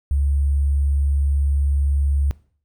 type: tone with sample-and-hold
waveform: sine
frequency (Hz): 70.3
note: C#2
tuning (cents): +25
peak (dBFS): -16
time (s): 0.11-2.31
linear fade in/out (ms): 0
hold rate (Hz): 8820
effects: noise-tail reverb RT60 0.5 s tail -20 dB re dry